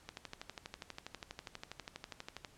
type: click train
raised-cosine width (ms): 0.2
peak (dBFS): -26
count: 30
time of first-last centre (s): 0.09-2.448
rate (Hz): 12.3
effects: pink hiss -63 dBFS RMS until 2.57 s + low-pass 10000 Hz 12 dB/octave